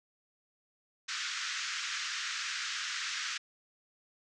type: band-pass noise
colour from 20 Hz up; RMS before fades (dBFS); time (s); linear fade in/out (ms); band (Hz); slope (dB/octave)
pink; -37; 1.08-3.38; 10; 1300 to 6900; 48
effects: none